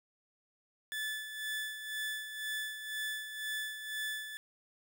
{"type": "tone with tremolo", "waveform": "30% pulse", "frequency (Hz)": 1737, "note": "A6", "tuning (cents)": -23, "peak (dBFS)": -32, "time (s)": [0.92, 4.37], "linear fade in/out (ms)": 0, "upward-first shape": "sine", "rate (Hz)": 2, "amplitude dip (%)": 60, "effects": []}